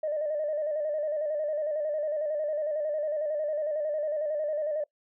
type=tone with vibrato; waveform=sine; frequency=605 Hz; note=D#5; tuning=49 cents flat; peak=-26 dBFS; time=0.03-4.84 s; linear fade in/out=5 ms; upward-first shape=square; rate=11 Hz; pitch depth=51 cents each way; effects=noise-tail reverb RT60 0.1 s tail -23 dB re dry + tanh soft clip ceiling -22 dBFS